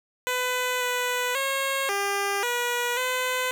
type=tone with pitch steps; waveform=10% pulse; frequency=501 / 495.7 / 543 / 400.2 / 483.5 / 508 Hz; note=B4 / B4 / C#5 / G4 / B4 / B4; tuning=+25 / +6 / -36 / +36 / -37 / +49 cents; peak=-16 dBFS; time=0.27-3.51 s; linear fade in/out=0 ms; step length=540 ms; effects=none